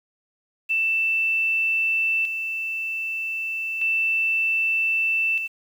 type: tone with tremolo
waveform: sine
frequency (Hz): 2660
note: E7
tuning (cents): +15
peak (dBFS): -19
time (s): 0.69-5.48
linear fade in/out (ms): 20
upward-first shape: square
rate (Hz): 0.32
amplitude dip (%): 50
effects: 8-bit